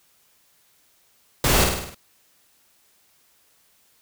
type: noise with echo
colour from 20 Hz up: pink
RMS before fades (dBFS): -19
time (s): 1.44-1.64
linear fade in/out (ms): 2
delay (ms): 51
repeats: 6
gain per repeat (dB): -4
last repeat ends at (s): 1.946
effects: white hiss -61 dBFS RMS until 4.01 s